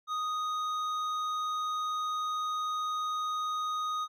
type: tone with hard clipping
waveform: sine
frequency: 1244.5 Hz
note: D#6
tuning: in tune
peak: -32 dBFS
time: 0.07-4.08 s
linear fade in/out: 50 ms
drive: 8 dB
effects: none